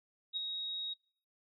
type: tone with ADSR envelope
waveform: sine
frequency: 3781 Hz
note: A#7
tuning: 24 cents sharp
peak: -32 dBFS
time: 0.33-0.94 s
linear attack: 36 ms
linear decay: 14 ms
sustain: -5 dB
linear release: 13 ms
effects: noise-tail reverb RT60 0.5 s tail -23 dB re dry